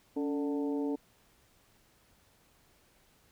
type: harmonic tone with a mistuned harmonic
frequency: 148 Hz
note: D3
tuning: 14 cents sharp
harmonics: 2 / 3 / 4 / 5 / 6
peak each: -31 / -36 / -46 / -49 / -47 dBFS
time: 0.16-0.96 s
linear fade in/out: 10 ms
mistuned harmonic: 2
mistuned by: -75 cents
effects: pink hiss -66 dBFS RMS until 3.31 s